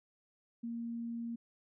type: tone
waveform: sine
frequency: 233.1 Hz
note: A#3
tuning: in tune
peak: -37 dBFS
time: 0.63-1.36 s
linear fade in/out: 10 ms
effects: none